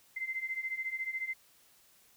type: beating tone pair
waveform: sine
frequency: 2065 / 2079 Hz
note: C7 / C7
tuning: -23 / -12 cents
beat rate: 14 Hz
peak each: -39 / -36 dBFS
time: 0.16-1.34 s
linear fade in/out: 10 ms
effects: white hiss -64 dBFS RMS until 2.16 s